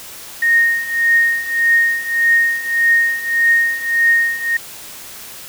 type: tone with tremolo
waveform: sine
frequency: 1854 Hz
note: A#6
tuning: 10 cents flat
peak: -8 dBFS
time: 0.42-4.57 s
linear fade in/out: 5 ms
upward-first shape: triangle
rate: 1.7 Hz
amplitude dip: 85%
effects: white hiss -34 dBFS RMS until 5.48 s